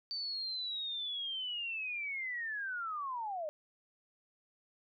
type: linear sweep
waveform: sine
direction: down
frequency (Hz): 4596 to 587.3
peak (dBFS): -36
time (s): 0.11-3.49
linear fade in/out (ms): 0
effects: none